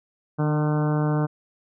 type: harmonic tone with a mistuned harmonic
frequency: 151.2 Hz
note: D#3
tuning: 49 cents flat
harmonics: 1 / 2 / 3 / 4 / 5 / 6 / 7 / 8 / 9 / 10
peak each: -21 / -27 / -31 / -33 / -35 / -37 / -38 / -39 / -40 / -41 dBFS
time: 0.38-1.27 s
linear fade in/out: 20 ms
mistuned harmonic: 2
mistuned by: -19 cents
effects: none